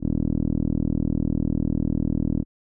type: tone with low-pass filter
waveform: 10% pulse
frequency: 40.01 Hz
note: D#1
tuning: 49 cents sharp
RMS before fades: -23 dBFS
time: 0-2.45 s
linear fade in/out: 50 ms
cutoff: 300 Hz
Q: 2.7
effects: none